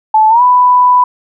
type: tone with pitch glide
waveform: sine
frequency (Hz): 869 to 992.5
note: A5 to B5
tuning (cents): -22 to +8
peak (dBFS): -4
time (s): 0.14-1.04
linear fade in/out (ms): 5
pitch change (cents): +230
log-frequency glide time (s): 0.29-0.42
effects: none